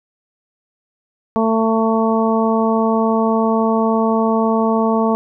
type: harmonic tone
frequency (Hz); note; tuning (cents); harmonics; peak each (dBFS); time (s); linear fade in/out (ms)
223.5; A3; +27; 1 / 2 / 3 / 4 / 5; -16 / -19 / -21 / -22 / -23; 1.36-5.15; 0
effects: none